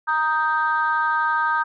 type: chord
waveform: sine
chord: Eb major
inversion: second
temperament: equal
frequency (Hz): 932.3 / 1244.5 / 1568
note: Bb5 / Eb6 / G6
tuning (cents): 0 / 0 / 0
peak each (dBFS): -22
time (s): 0.07-1.64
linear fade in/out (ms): 20
effects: tanh soft clip ceiling -10 dBFS